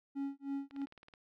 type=tone with tremolo; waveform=triangle; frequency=277.2 Hz; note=C#4; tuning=in tune; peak=-32 dBFS; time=0.15-0.86 s; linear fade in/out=20 ms; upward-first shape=sine; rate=3.2 Hz; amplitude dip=100%
type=click train; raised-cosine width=0.3 ms; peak=-39 dBFS; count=9; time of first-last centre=0.71-1.138 s; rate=18.7 Hz
effects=none